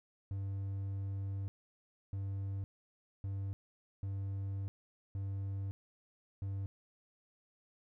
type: tone bursts at uneven times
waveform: triangle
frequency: 98 Hz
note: G2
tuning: in tune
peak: -34 dBFS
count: 6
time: 0.31-1.48 / 2.13-2.64 / 3.24-3.53 / 4.03-4.68 / 5.15-5.71 / 6.42-6.66 s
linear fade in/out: 0 ms
effects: none